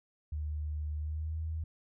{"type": "tone with pitch glide", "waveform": "sine", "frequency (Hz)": [75.6, 79.82], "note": ["D#2", "D#2"], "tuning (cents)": [-49, 45], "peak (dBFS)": -33, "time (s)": [0.32, 1.64], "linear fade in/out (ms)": 5, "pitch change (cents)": 94, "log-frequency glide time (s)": [0.98, 1.39], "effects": []}